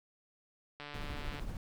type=click train; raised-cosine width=0.3 ms; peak=-29 dBFS; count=88; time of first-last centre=0.8-1.396 s; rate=146 Hz
type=noise with tremolo; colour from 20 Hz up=brown; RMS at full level=-39 dBFS; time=0.94-1.57 s; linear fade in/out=2 ms; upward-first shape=sine; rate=13 Hz; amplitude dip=35%
effects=none